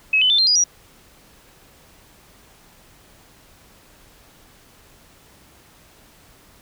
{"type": "tone with pitch steps", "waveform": "sine", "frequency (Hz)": [2567, 3018, 3547, 4170, 4902, 5763], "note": ["E7", "F#7", "A7", "C8", "D#8", "F#8"], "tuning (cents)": [-47, 34, 13, -7, -27, -47], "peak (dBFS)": -13, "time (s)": [0.13, 0.64], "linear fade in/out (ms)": 5, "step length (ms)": 85, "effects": ["pink hiss -51 dBFS RMS until 6.61 s"]}